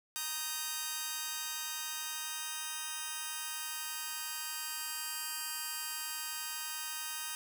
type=chord; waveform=5% pulse; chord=Eb major; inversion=second; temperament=just; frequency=933.4 / 1244.5 / 1555.6 Hz; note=Bb5 / Eb6 / G6; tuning=+2 / 0 / -14 cents; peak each=-30 dBFS; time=0.16-7.35 s; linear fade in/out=0 ms; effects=none